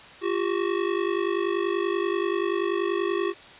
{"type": "ring-modulated tone", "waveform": "square", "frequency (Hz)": 372.2, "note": "F#4", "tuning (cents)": 10, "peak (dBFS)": -21, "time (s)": [0.21, 3.34], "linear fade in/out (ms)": 50, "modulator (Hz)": 25.2, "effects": ["white hiss -46 dBFS RMS until 3.59 s", "resampled to 8000 Hz"]}